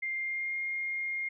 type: tone with pitch glide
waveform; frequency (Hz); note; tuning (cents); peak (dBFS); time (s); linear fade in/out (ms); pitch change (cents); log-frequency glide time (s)
sine; 2106 to 2128; C7 to C7; +11 to +29; -31; 0.02-1.29; 10; +18; 0.16-0.59
effects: none